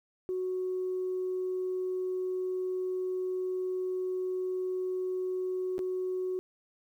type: tone with dropouts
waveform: sine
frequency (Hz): 369.5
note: F#4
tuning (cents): -2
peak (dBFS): -29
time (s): 0.29-6.39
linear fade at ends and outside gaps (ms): 0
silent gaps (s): 5.781-5.791
effects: tanh soft clip ceiling -25 dBFS + 11-bit